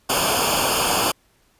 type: noise with comb filter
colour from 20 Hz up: pink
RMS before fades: -20 dBFS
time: 0.09-1.12 s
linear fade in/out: 10 ms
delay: 0.51 ms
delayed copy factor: -0.9
effects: pink hiss -61 dBFS RMS until 1.59 s + resampled to 32000 Hz